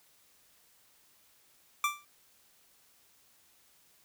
25% pulse tone with exponential decay, 1174.7 Hz, D6, in tune, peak -20 dBFS, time 1.84-2.05 s, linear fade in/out 2 ms, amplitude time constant 44 ms, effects white hiss -65 dBFS RMS until 4.04 s

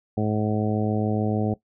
harmonic tone, 106.8 Hz, G#2, 49 cents sharp, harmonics 1 / 2 / 3 / 4 / 5 / 6 / 7, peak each -26 / -25 / -30 / -30 / -33 / -35 / -33 dBFS, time 0.17-1.54 s, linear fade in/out 5 ms, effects noise-tail reverb RT60 0.1 s tail -17 dB re dry

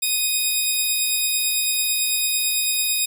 10% pulse tone pair together, 2489 / 3729 Hz, D#7 / A#7, 0 / 0 cents, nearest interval perfect fifth, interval 700 cents, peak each -14 dBFS, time 0.02-3.06 s, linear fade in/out 10 ms, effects none

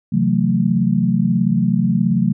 sine chord, F# half-diminished seventh, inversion second, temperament just, 133.2 / 166.5 / 185 / 222 Hz, C3 / E3 / F#3 / A3, +31 / +18 / 0 / +16 cents, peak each -21 / -21 / -17 / -18 dBFS, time 0.12-2.33 s, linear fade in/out 10 ms, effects none

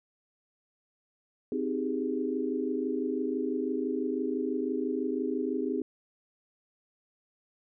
sine chord, Ab major seventh, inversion first, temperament just, 259.6 / 311.5 / 389.3 / 415.3 Hz, C4 / Eb4 / G4 / Ab4, -13 / +2 / -12 / 0 cents, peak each -32 / -34 / -35 / -34 dBFS, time 1.52-5.82 s, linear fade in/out 2 ms, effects none

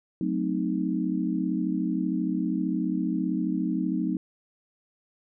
sine chord, F# diminished seventh, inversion none, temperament equal with one note detuned, 185 / 220 / 258.3 / 311.1 Hz, F#3 / A3 / C4 / Eb4, 0 / 0 / -22 / 0 cents, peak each -29 / -32 / -30 / -29 dBFS, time 0.21-4.17 s, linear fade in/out 2 ms, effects none

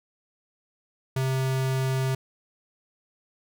square tone, 131.9 Hz, C3, 14 cents sharp, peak -24 dBFS, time 1.16-2.15 s, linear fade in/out 5 ms, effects none

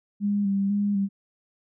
sine tone with vibrato, 200.5 Hz, G3, 39 cents sharp, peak -21 dBFS, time 0.2-1.09 s, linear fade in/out 50 ms, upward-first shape square, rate 2 Hz, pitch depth 28 cents each way, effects none

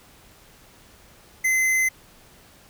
square tone, 2053 Hz, C7, 33 cents flat, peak -19 dBFS, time 1.44-1.89 s, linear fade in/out 10 ms, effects pink hiss -52 dBFS RMS until 2.69 s

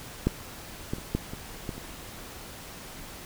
clicks, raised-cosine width 3 ms, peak -9 / -16 / -27 / -12 / -24 / -19 / -28 dBFS, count 7, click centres 0.27 / 0.935 / 0.984 / 1.15 / 1.335 / 1.692 / 1.78 s, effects pink hiss -43 dBFS RMS until 3.25 s

